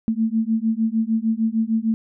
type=beating tone pair; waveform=sine; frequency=220.1 / 226.7 Hz; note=A3 / A#3; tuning=+1 / -48 cents; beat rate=6.6 Hz; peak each=-21 dBFS; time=0.08-1.94 s; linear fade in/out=0 ms; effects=none